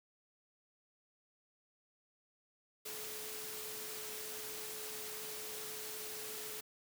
sine tone in noise, 430 Hz, A4, 40 cents flat, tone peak -51 dBFS, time 2.85-6.61 s, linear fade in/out 10 ms, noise white, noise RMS -45 dBFS, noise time 2.85-6.61 s, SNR -9 dB, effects high-pass 100 Hz 12 dB/octave

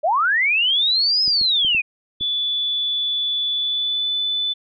sine linear two-way sweep, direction up then down, 562 to 5160 to 2395 Hz, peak -15 dBFS, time 0.03-1.82 s, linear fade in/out 20 ms, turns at 1.23 s
clicks, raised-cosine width 3 ms, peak -24 dBFS, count 5, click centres 1.279 / 1.414 / 1.648 / 1.748 / 2.21 s
sine tone with pitch glide, 3460 to 3498 Hz, A7 to A7, -30 to -11 cents, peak -19 dBFS, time 2.2-4.54 s, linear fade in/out 20 ms, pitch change +19 cents, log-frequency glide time 3.53-4.14 s
effects none

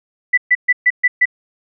sine tone bursts, 1980 Hz, B6, 4 cents sharp, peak -8 dBFS, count 6, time 0.33-1.256 s, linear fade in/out 10 ms, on 46 ms, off 130 ms, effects none

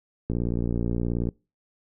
click train, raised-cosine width 3 ms, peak -14 dBFS, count 59, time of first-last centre 0.3-1.288 s, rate 58.7 Hz, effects noise-tail reverb RT60 0.3 s tail -25 dB re dry

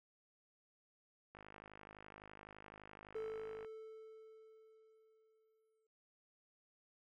click train, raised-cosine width 0.5 ms, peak -39 dBFS, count 120, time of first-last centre 1.35-3.647 s, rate 51.8 Hz
triangle tone with exponential decay, 440 Hz, A4, in tune, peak -38 dBFS, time 3.15-5.87 s, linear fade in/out 5 ms, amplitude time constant 590 ms
effects none

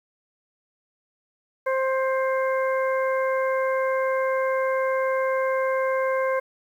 harmonic tone, 527 Hz, C5, 12 cents sharp, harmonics 1 / 2 / 3 / 4, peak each -22 / -28 / -32 / -34 dBFS, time 1.66-6.4 s, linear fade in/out 10 ms, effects 9-bit

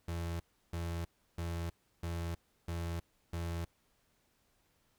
35% pulse tone bursts, 84.6 Hz, E2, 45 cents sharp, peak -34 dBFS, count 6, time 0.08-3.65 s, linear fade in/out 5 ms, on 320 ms, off 330 ms, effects pink hiss -74 dBFS RMS until 4.98 s

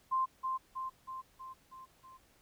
sine tone with echo, 1046.5 Hz, C6, in tune, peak -28 dBFS, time 0.11-0.26 s, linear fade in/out 20 ms, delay 320 ms, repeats 6, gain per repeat -4 dB, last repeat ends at 2.18 s, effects pink hiss -67 dBFS RMS until 2.41 s

